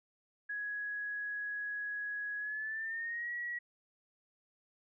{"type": "tone with pitch glide", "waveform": "sine", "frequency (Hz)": [1671, 1919.5], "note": ["G#6", "B6"], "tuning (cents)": [10, -50], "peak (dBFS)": -36, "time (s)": [0.49, 3.59], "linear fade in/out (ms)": 10, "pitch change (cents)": 240, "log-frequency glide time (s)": [2.38, 3.32], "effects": []}